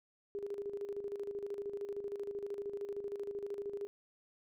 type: tone with tremolo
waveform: sine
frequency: 404.5 Hz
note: G#4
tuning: 46 cents flat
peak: -36 dBFS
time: 0.35-3.87 s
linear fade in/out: 0 ms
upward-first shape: square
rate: 13 Hz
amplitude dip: 60%
effects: none